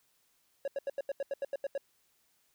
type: tone bursts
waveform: triangle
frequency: 554.4 Hz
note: C#5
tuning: in tune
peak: -29 dBFS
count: 11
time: 0.65-1.778 s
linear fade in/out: 2 ms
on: 28 ms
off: 82 ms
effects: white hiss -72 dBFS RMS until 2.54 s